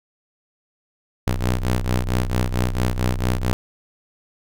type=ring-modulated tone; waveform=sawtooth; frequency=61.74 Hz; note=B1; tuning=in tune; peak=-12 dBFS; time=1.27-3.53 s; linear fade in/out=0 ms; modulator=33.1 Hz; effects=none